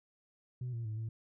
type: tone with pitch steps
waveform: sine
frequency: 124.8 / 116.1 / 108.5 / 112 Hz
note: B2 / A#2 / A2 / A2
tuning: +19 / -7 / -24 / +31 cents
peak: -34 dBFS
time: 0.61-1.09 s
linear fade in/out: 5 ms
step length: 120 ms
effects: tanh soft clip ceiling -34 dBFS